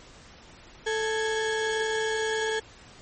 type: tone pair together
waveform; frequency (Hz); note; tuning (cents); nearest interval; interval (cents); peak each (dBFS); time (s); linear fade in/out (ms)
35% pulse; 440 / 1661.2; A4 / G#6; 0 / 0; octave + major seventh; 2300; -25 / -29; 0.86-2.6; 10
effects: pink hiss -50 dBFS RMS until 3.01 s + MP3 32 kbps